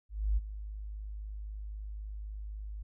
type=tone with ADSR envelope; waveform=sine; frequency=51.91 Hz; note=G#1; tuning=in tune; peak=-24 dBFS; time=0.09-2.83 s; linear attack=280 ms; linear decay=26 ms; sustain=-14 dB; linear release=10 ms; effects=none